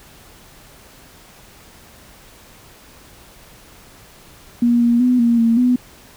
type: tone with pitch steps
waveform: sine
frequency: 238.4 / 236.7 / 249.4 / 234.9 / 229.7 / 248.3 Hz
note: A#3 / A#3 / B3 / A#3 / A#3 / B3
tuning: +39 / +27 / +17 / +13 / -25 / +9 cents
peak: -11 dBFS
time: 4.62-5.76 s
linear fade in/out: 5 ms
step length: 190 ms
effects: pink hiss -45 dBFS RMS until 6.16 s